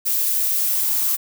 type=noise with high-pass filter sweep; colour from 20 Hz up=violet; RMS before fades=-20 dBFS; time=0.05-1.17 s; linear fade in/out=20 ms; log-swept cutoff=390 to 1100 Hz; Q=4.8; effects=none